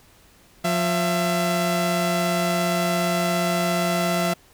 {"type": "tone pair together", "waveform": "sawtooth", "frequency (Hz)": [177.06, 671], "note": ["F3", "E5"], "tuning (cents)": [24, 31], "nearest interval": "octave + major seventh", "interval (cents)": 2307, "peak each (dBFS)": -19, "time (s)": [0.64, 4.34], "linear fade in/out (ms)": 10, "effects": ["pink hiss -54 dBFS RMS until 4.53 s"]}